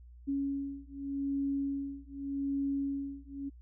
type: beating tone pair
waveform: sine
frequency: 277.2 / 278.04 Hz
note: C#4 / C#4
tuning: 0 / +5 cents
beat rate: 0.84 Hz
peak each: -35 / -35 dBFS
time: 0.27-3.5 s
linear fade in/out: 20 ms
effects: added 60 Hz sine -50 dBFS peak until 3.61 s